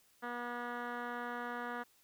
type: tone with low-pass filter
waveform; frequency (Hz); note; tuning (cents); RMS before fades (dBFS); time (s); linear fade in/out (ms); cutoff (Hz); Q
10% pulse; 241.4; B3; -39; -41; 0.22-1.84; 20; 1800; 2.1
effects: white hiss -69 dBFS RMS until 2.03 s